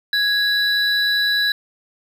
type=tone pair together; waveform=triangle; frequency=1663 / 3955 Hz; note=G#6 / B7; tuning=+2 / +2 cents; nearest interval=octave + minor third; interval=1500 cents; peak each=-17 dBFS; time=0.13-1.52 s; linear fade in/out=2 ms; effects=none